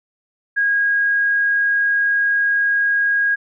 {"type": "tone", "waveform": "sine", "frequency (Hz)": 1638, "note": "G#6", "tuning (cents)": -24, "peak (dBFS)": -14, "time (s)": [0.56, 3.36], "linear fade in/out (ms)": 20, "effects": []}